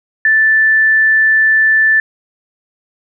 sine tone, 1760 Hz, A6, in tune, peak -7 dBFS, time 0.25-2 s, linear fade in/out 2 ms, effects none

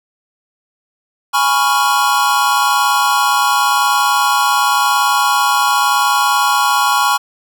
square chord, C# dominant seventh, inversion second, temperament equal, 830.6 / 987.8 / 1108.7 / 1396.9 Hz, G#5 / B5 / C#6 / E#6, 0 / 0 / 0 / 0 cents, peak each -18 / -18 / -16 / -19 dBFS, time 1.33-7.18 s, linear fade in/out 20 ms, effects none

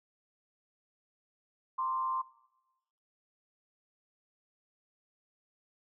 sine tone with frequency modulation, 1046.5 Hz, C6, in tune, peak -30 dBFS, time 1.78-2.22 s, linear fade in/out 10 ms, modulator 122 Hz, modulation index 0.51, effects noise-tail reverb RT60 1.0 s tail -20 dB re dry

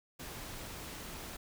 pink noise, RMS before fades -45 dBFS, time 0.19-1.37 s, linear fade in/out 10 ms, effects none

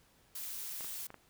blue noise, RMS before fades -42 dBFS, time 0.35-1.07 s, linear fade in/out 5 ms
clicks, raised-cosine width 0.5 ms, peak -33 dBFS, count 4, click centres 0.808 / 0.845 / 1.104 / 1.143 s
effects pink hiss -67 dBFS RMS until 1.29 s

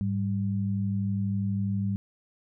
sine tone pair together, 103.9 / 196.14 Hz, G#2 / G3, +1 / +1 cents, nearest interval major seventh, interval 1100 cents, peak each -28 dBFS, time 0.01-1.96 s, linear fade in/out 0 ms, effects none

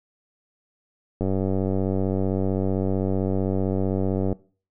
click train, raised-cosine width 2 ms, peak -12 dBFS, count 299, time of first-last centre 1.21-4.327 s, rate 95.6 Hz, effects noise-tail reverb RT60 0.4 s tail -21 dB re dry

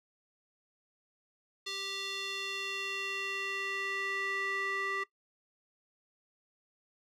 square tone with band-pass filter sweep, 392 Hz, G4, in tune, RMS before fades -36 dBFS, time 1.66-5.04 s, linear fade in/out 10 ms, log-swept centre 3900 to 1700 Hz, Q 2.6, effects noise-tail reverb RT60 0.1 s tail -18 dB re dry

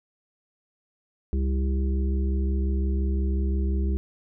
harmonic tone with a mistuned harmonic, 65.7 Hz, C2, 8 cents sharp, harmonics 1 / 3 / 5 / 6, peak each -22 / -32 / -36 / -38 dBFS, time 1.33-3.97 s, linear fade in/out 0 ms, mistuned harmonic 1, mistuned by +59 cents, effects none

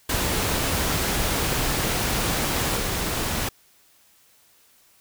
pink noise with level steps, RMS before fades -24 / -26 dBFS, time 0.09-3.49 s, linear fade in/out 5 ms, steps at 2.77 s, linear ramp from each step 5 ms, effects white hiss -58 dBFS RMS until 5 s

